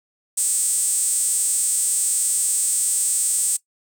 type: tone with high-pass filter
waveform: sawtooth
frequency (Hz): 278.9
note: C#4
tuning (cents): +11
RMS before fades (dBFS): -21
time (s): 0.37-3.57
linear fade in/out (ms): 10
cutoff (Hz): 8300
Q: 8.3
effects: noise-tail reverb RT60 0.1 s tail -18 dB re dry